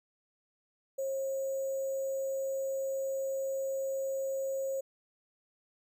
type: tone with sample-and-hold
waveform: sine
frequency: 539 Hz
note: C#5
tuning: 49 cents flat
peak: -31 dBFS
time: 0.98-4.81 s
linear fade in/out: 10 ms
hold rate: 7350 Hz
effects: none